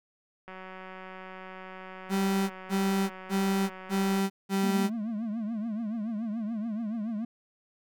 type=click train; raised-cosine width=0.5 ms; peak=-29 dBFS; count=696; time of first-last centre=0.48-4.197 s; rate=187 Hz
type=tone bursts; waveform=35% pulse; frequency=194.8 Hz; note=G3; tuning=11 cents flat; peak=-23 dBFS; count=5; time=2.09-4.9 s; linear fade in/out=50 ms; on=410 ms; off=190 ms
type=tone with vibrato; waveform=triangle; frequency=220 Hz; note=A3; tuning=in tune; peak=-28 dBFS; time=4.63-7.25 s; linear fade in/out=5 ms; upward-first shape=triangle; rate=7 Hz; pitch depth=150 cents each way
effects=none